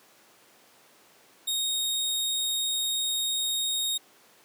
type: tone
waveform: sawtooth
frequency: 3729 Hz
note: A#7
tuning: in tune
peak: -23 dBFS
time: 1.47-3.98 s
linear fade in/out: 10 ms
effects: pink hiss -57 dBFS RMS until 4.44 s + high-pass 300 Hz 12 dB/octave